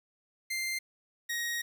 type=tone pair in turn; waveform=sawtooth; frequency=2093 / 1883.2 Hz; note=C7 / A#6; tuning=0 / +17 cents; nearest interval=major second; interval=183 cents; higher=first; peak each=-28 dBFS; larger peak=neither; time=0.5-0.79 / 1.29-1.62 s; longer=second; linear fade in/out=10 ms; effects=10-bit